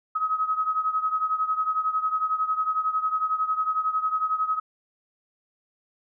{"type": "beating tone pair", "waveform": "sine", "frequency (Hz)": [1269, 1280], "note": ["D#6", "D#6"], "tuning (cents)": [34, 49], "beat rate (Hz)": 11, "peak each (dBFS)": [-24, -28], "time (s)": [0.15, 4.6], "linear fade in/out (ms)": 10, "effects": []}